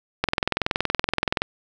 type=click train; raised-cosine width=0.3 ms; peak=-4 dBFS; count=26; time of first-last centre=0.24-1.419 s; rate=21.2 Hz; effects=none